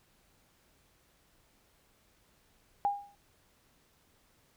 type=tone with exponential decay; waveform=sine; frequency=810 Hz; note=G#5; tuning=43 cents flat; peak=-23 dBFS; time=2.85-3.15 s; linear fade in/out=0 ms; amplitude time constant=65 ms; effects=pink hiss -68 dBFS RMS until 4.56 s